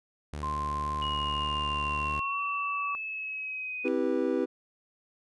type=tone with vibrato; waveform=sawtooth; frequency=73.8 Hz; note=D2; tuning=9 cents sharp; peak=-31 dBFS; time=0.33-2.2 s; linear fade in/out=0 ms; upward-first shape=square; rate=1.9 Hz; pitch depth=11 cents each way
type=tone with pitch glide; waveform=sine; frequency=1046.5 to 1141.2 Hz; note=C6 to C#6; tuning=0 to +50 cents; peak=-30 dBFS; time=0.43-2.95 s; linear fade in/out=0 ms; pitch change=+150 cents; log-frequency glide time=2.02-2.41 s
type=exponential sweep; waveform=sine; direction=down; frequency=2900 to 2489 Hz; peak=-33 dBFS; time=1.02-3.88 s; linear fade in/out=0 ms
type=chord; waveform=triangle; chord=C major seventh; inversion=none; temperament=just; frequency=261.6 / 327 / 392.4 / 490.5 Hz; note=C4 / E4 / G4 / B4; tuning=0 / -14 / +2 / -12 cents; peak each=-29 dBFS; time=3.84-4.46 s; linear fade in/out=20 ms
effects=resampled to 24000 Hz